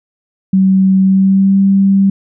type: tone with pitch glide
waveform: sine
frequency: 190.6 to 195.51 Hz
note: G3 to G3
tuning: -48 to -4 cents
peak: -6 dBFS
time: 0.53-2.1 s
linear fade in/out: 5 ms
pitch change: +44 cents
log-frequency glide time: 1.02-1.59 s
effects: none